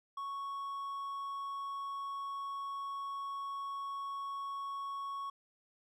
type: tone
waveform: triangle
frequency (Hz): 1108.7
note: C#6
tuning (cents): 0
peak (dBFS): -36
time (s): 0.17-5.3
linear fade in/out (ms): 5
effects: none